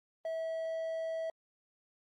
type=tone; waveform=triangle; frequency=650 Hz; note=E5; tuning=24 cents flat; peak=-32 dBFS; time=0.25-1.3 s; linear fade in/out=2 ms; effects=Opus 32 kbps